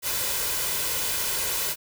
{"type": "noise with comb filter", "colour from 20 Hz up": "white", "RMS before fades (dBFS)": -27, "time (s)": [0.02, 1.76], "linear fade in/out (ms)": 50, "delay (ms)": 2, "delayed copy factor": 0.55, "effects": []}